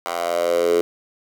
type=tone with high-pass filter sweep; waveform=10% pulse; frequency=86.1 Hz; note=F2; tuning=24 cents flat; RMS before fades=-20 dBFS; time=0.06-0.81 s; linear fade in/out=0 ms; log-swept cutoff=820 to 400 Hz; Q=6; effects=none